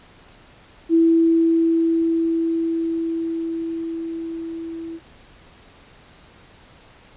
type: tone with level ramp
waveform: sine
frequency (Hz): 329.8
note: E4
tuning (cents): +1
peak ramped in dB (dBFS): -11 to -29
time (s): 0.89-5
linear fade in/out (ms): 50
effects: pink hiss -49 dBFS RMS until 7.16 s + resampled to 8000 Hz